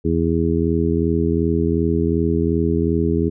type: harmonic tone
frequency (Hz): 82.7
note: E2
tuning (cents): +6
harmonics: 1 / 2 / 3 / 4 / 5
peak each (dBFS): -22 / -22 / -22 / -22 / -22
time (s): 0.04-3.3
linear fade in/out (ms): 20
effects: none